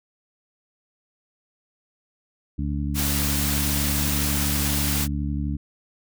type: harmonic tone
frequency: 72 Hz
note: D2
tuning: 34 cents flat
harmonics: 1 / 2 / 3 / 4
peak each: -26 / -29 / -31 / -32 dBFS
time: 2.58-5.57 s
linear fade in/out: 10 ms
type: noise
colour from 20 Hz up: white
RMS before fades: -26 dBFS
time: 2.94-5.08 s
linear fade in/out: 50 ms
effects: none